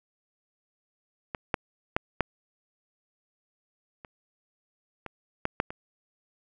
clicks, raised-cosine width 0.5 ms, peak -17 / -9 / -8 / -8 / -28 / -22 / -11 / -8 / -22 dBFS, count 9, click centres 1.348 / 1.542 / 1.965 / 2.207 / 4.048 / 5.063 / 5.454 / 5.601 / 5.705 s, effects none

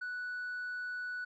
triangle tone with tanh clipping, 1480 Hz, F#6, in tune, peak -37 dBFS, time 0.01-1.25 s, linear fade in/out 10 ms, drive 6 dB, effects none

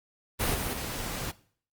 pink noise with level steps, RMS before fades -27 / -31 / -35 dBFS, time 0.39-1.32 s, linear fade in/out 20 ms, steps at 0.54 / 0.73 s, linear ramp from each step 2 ms, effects noise-tail reverb RT60 0.5 s tail -19 dB re dry + Opus 32 kbps

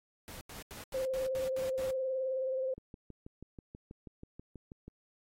pink noise bursts, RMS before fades -47 dBFS, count 8, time 0.28-1.908 s, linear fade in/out 0 ms, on 130 ms, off 84 ms
sine tone with vibrato, 523.3 Hz, C5, in tune, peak -31 dBFS, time 0.94-2.74 s, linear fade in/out 5 ms, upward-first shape sine, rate 19 Hz, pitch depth 30 cents each way
click train, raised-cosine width 3 ms, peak -34 dBFS, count 14, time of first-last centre 2.78-4.88 s, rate 6.19 Hz
effects AAC 48 kbps

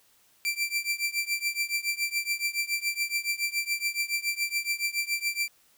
sawtooth tone with tremolo, 2349 Hz, D7, in tune, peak -20 dBFS, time 0.45-5.48 s, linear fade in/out 0 ms, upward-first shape triangle, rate 7.1 Hz, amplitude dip 95%, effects white hiss -63 dBFS RMS until 5.77 s

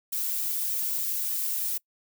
violet noise with flanger, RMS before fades -29 dBFS, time 0.12-1.78 s, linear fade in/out 10 ms, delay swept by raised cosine 1.6 to 2.7 ms, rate 3.3 Hz, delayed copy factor +0.6, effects noise-tail reverb RT60 0.1 s tail -24 dB re dry

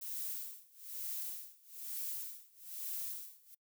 violet noise with tremolo, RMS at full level -40 dBFS, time 0.01-3.55 s, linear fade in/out 10 ms, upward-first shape sine, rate 1.1 Hz, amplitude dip 95%, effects noise-tail reverb RT60 0.1 s tail -24 dB re dry

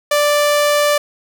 sawtooth tone, 587.3 Hz, D5, in tune, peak -8 dBFS, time 0.11-0.98 s, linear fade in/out 5 ms, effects none

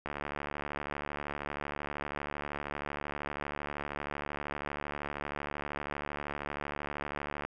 click train, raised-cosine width 0.5 ms, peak -21 dBFS, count 539, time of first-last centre 0.06-7.45 s, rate 72.8 Hz, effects none

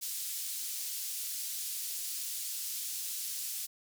white band-pass noise, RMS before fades -38 dBFS, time 0.01-3.67 s, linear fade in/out 20 ms, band 4300 to 16000 Hz, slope 12 dB/octave, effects none

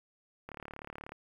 click train, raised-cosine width 0.5 ms, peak -28 dBFS, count 24, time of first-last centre 0.49-1.12 s, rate 36.5 Hz, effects 10-bit

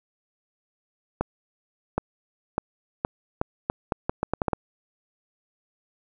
accelerating click train, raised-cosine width 1 ms, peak -9 dBFS, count 13, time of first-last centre 1.21-4.532 s, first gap 770 ms, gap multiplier 0.78, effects none

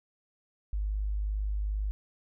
sine tone, 51.2 Hz, G#1, 24 cents flat, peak -28 dBFS, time 0.73-1.91 s, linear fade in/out 0 ms, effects none

